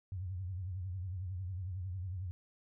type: tone with vibrato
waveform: sine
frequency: 92.1 Hz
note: F#2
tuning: 7 cents flat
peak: -37 dBFS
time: 0.12-2.31 s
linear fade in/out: 0 ms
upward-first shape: triangle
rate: 11 Hz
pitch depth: 140 cents each way
effects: none